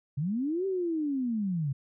sine linear two-way sweep, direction up then down, 129.8 to 392 to 129.8 Hz, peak -27 dBFS, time 0.17-1.73 s, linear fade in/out 10 ms, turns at 0.66 s, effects none

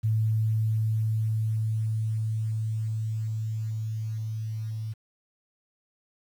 sine tone with level ramp, 110 Hz, A2, in tune, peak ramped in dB -21 to -30 dBFS, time 0.03-4.94 s, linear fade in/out 20 ms, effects 9-bit

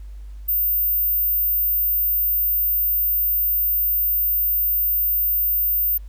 sine tone, 14640 Hz, A#9, 32 cents flat, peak -17 dBFS, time 0.48-5.98 s, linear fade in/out 10 ms, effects added 50 Hz sine -33 dBFS peak until 6.08 s + pink hiss -60 dBFS RMS until 6.08 s

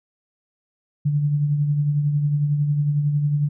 sine tone with tremolo, 146.4 Hz, D3, 5 cents flat, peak -15 dBFS, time 1.05-3.49 s, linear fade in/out 10 ms, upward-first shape triangle, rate 11 Hz, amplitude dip 50%, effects none

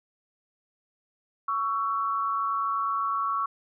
sine tone pair together, 1118 / 1329.5 Hz, C#6 / E6, +14 / +14 cents, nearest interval minor third, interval 300 cents, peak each -26 / -30 dBFS, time 1.48-3.46 s, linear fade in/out 5 ms, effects none

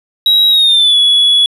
triangle tone with pitch glide, 3847 to 3388 Hz, B7 to G#7, -46 to +34 cents, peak -4 dBFS, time 0.26-1.46 s, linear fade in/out 2 ms, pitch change -220 cents, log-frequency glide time 0.49-0.98 s, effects tanh soft clip ceiling 0 dBFS + resampled to 32000 Hz

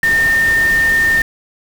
sine tone in noise, 1816 Hz, A#6, 46 cents flat, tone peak -10 dBFS, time 0.03-1.22 s, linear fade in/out 2 ms, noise pink, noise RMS -25 dBFS, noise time 0.03-1.22 s, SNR +12 dB, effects none

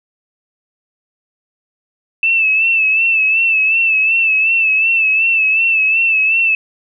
sine tone with vibrato, 2637 Hz, E7, in tune, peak -10 dBFS, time 2.23-6.55 s, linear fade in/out 2 ms, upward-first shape sine, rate 2.7 Hz, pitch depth 51 cents each way, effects none

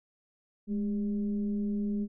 sine tone with frequency modulation, 207.7 Hz, G#3, in tune, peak -28 dBFS, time 0.67-2.08 s, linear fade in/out 50 ms, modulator 193 Hz, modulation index 0.43, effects none

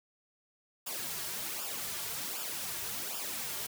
white noise with flanger, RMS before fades -38 dBFS, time 0.86-3.67 s, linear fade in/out 10 ms, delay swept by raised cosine 0.48 to 3.98 ms, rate 1.3 Hz, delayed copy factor -0.7, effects none

